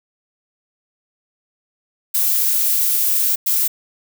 violet noise bursts at uneven times, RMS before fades -17 dBFS, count 2, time 2.14-3.36 / 3.46-3.68 s, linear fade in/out 10 ms, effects none

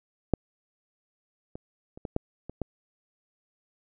clicks, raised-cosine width 2 ms, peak -8 / -25 / -30 / -20 / -12 / -24 / -16 dBFS, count 7, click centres 0.337 / 1.555 / 1.975 / 2.052 / 2.164 / 2.496 / 2.617 s, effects none

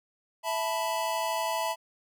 square chord, E suspended fourth, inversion none, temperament equal with one note detuned, 659.3 / 875.4 / 987.8 Hz, E5 / A5 / B5, 0 / -9 / 0 cents, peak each -33 dBFS, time 0.43-1.76 s, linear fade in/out 50 ms, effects none

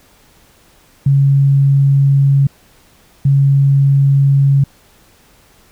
sine tone pair in turn, 138.59 / 138.59 Hz, C#3 / C#3, 0 / 0 cents, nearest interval unison, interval 0 cents, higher neither, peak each -7 dBFS, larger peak neither, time 1.06-2.47 / 3.25-4.64 s, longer first, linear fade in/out 5 ms, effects pink hiss -49 dBFS RMS until 5.71 s

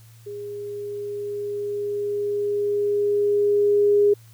sine tone with level ramp, 410 Hz, G#4, 22 cents flat, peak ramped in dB -31 to -13 dBFS, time 0.26-4.14 s, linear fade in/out 10 ms, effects added 113 Hz sine -46 dBFS peak until 4.33 s + white hiss -56 dBFS RMS until 4.33 s

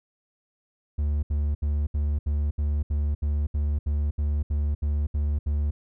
triangle tone bursts, 73.42 Hz, D2, in tune, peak -20 dBFS, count 15, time 0.98-5.71 s, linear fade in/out 10 ms, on 250 ms, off 70 ms, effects none

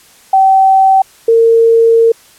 sine tone pair in turn, 769 / 457.3 Hz, G5 / A#4, -33 / -33 cents, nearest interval major sixth, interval 900 cents, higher first, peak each -4 dBFS, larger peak neither, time 0.33-1.02 / 1.28-2.12 s, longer second, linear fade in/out 5 ms, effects white hiss -43 dBFS RMS until 2.38 s + low-pass 12000 Hz 12 dB/octave

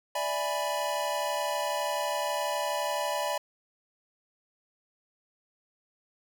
square chord, E dominant seventh, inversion third, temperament equal, 587.3 / 659.3 / 830.6 / 987.8 Hz, D5 / E5 / G#5 / B5, 0 / 0 / 0 / 0 cents, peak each -33 / -37 / -36 / -34 dBFS, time 0.15-3.38 s, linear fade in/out 5 ms, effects none

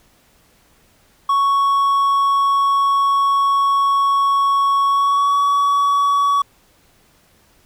triangle tone with pitch glide, 1111 to 1131.1 Hz, C#6 to C#6, +4 to +35 cents, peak -11 dBFS, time 1.29-6.42 s, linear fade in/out 5 ms, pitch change +31 cents, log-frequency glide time 4.87-5.4 s, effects pink hiss -55 dBFS RMS until 7.65 s

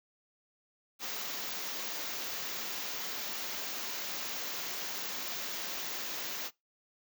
white band-stop noise, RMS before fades -38 dBFS, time 0.99-6.51 s, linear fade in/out 50 ms, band 7100 to 14000 Hz, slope 96 dB/octave, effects noise-tail reverb RT60 0.2 s tail -24 dB re dry + high-pass 200 Hz 12 dB/octave

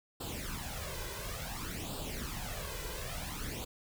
pink noise with flanger, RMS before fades -40 dBFS, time 0.2-3.65 s, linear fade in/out 10 ms, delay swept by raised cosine 0.24 to 2.04 ms, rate 0.57 Hz, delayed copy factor +0.7, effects none

